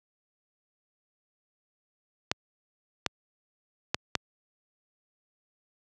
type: clicks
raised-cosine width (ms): 0.2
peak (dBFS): -7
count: 4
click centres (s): 2.315 / 3.063 / 3.945 / 4.153
effects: high-pass 80 Hz 12 dB/octave